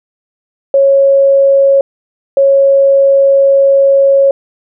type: tone pair in turn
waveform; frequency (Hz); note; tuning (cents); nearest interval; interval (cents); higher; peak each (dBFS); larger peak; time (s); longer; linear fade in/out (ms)
sine; 550 / 550; C#5 / C#5; -14 / -14; unison; 0; neither; -4; neither; 0.74-1.81 / 2.37-4.31; second; 2
effects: none